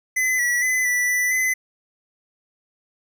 square tone with pitch steps, 2024 / 1941 / 2019 / 1969 / 1980 / 2028 Hz, B6 / B6 / B6 / B6 / B6 / B6, +42 / -31 / +38 / -6 / +4 / +45 cents, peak -19 dBFS, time 0.16-1.54 s, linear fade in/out 10 ms, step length 230 ms, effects none

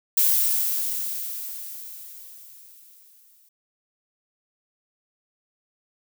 violet noise with exponential decay, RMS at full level -18 dBFS, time 0.17-3.49 s, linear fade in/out 5 ms, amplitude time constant 720 ms, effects none

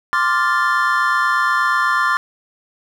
triangle chord, D minor seventh, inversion third, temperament equal, 1046.5 / 1174.7 / 1396.9 / 1760 Hz, C6 / D6 / F6 / A6, 0 / 0 / 0 / 0 cents, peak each -18 dBFS, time 0.13-2.17 s, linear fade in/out 0 ms, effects none

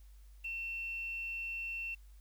sine tone with quantisation, 2700 Hz, E7, 41 cents sharp, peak -37 dBFS, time 0.44-1.95 s, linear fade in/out 10 ms, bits 10, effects added 50 Hz sine -53 dBFS peak until 2.2 s + white hiss -71 dBFS RMS until 2.2 s

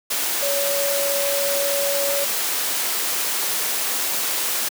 sine tone in noise, 563 Hz, C#5, 27 cents sharp, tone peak -22 dBFS, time 0.42-2.25 s, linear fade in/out 10 ms, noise white, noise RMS -23 dBFS, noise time 0.1-4.69 s, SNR -2 dB, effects high-pass 300 Hz 12 dB/octave

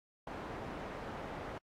white low-pass noise, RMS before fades -44 dBFS, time 0.27-1.58 s, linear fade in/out 2 ms, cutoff 900 Hz, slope 12 dB/octave, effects AAC 48 kbps

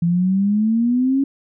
sine exponential sweep, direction up, 167.5 to 278.4 Hz, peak -14 dBFS, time 0.02-1.24 s, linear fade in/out 5 ms, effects none

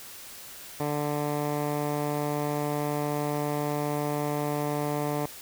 10% pulse tone with low-pass filter, 147.3 Hz, D3, 6 cents sharp, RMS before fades -29 dBFS, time 0.8-5.26 s, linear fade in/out 2 ms, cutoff 1400 Hz, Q 0.83, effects white hiss -44 dBFS RMS until 5.41 s

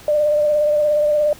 sine tone with vibrato, 597 Hz, D5, 28 cents sharp, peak -13 dBFS, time 0.08-1.33 s, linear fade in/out 2 ms, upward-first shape triangle, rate 17 Hz, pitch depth 32 cents each way, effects pink hiss -42 dBFS RMS until 1.39 s

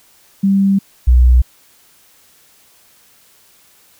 sine tone pair in turn, 196 / 61.74 Hz, G3 / B1, 0 / 0 cents, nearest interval octave + minor sixth, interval 2000 cents, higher first, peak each -9 / -5 dBFS, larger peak second, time 0.43-0.79 / 1.07-1.42 s, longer first, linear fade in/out 10 ms, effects white hiss -50 dBFS RMS until 3.99 s

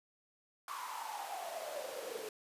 pink noise with high-pass filter sweep, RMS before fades -43 dBFS, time 0.68-2.29 s, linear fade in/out 2 ms, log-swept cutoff 1100 to 430 Hz, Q 9.6, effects resampled to 32000 Hz

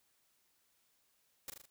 white noise with echo, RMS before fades -43 dBFS, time 1.48-1.5 s, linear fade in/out 2 ms, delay 39 ms, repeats 4, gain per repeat -4 dB, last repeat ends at 1.656 s, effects white hiss -75 dBFS RMS until 1.7 s

